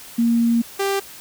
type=tone pair in turn; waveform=sine / sawtooth; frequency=233.1 / 394.3 Hz; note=A#3 / G4; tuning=0 / +10 cents; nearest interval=major sixth; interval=910 cents; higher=second; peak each=-14 / -15 dBFS; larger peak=first; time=0.18-0.62 / 0.79-1 s; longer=first; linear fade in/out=10 ms; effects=white hiss -40 dBFS RMS until 1.2 s